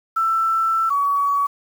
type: tone pair in turn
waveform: sine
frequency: 1332 / 1130.8 Hz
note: E6 / C#6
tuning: +18 / +34 cents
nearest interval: minor third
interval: 284 cents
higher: first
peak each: -16 dBFS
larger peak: neither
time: 0.16-0.9 / 0.9-1.47 s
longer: first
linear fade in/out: 10 ms
effects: 7-bit